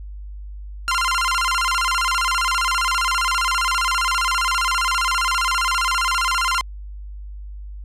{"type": "tone with vibrato", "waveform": "sawtooth", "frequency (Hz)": 1200, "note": "D6", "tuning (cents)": 37, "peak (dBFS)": -14, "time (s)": [0.88, 6.61], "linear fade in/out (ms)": 0, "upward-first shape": "square", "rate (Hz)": 15, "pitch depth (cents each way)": 250, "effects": ["added 50 Hz sine -31 dBFS peak until 7.84 s", "low-pass 9000 Hz 12 dB/octave"]}